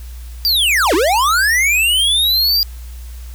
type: linear two-way sweep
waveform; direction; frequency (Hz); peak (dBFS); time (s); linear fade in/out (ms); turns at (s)
square; down then up; 4830 to 290.4 to 4830; -12; 0.45-2.63; 0; 0.94
effects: added 60 Hz sine -28 dBFS peak until 3.34 s + white hiss -44 dBFS RMS until 3.34 s